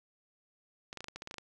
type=clicks; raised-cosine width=0.2 ms; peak=-25 dBFS; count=11; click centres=0.929 / 0.973 / 1.006 / 1.043 / 1.084 / 1.16 / 1.221 / 1.274 / 1.311 / 1.342 / 1.383 s; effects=none